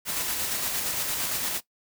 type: noise with tremolo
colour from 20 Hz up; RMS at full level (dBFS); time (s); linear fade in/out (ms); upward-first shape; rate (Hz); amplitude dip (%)
white; -28; 0.05-1.61; 50; square; 8.7; 25
effects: noise-tail reverb RT60 0.1 s tail -17 dB re dry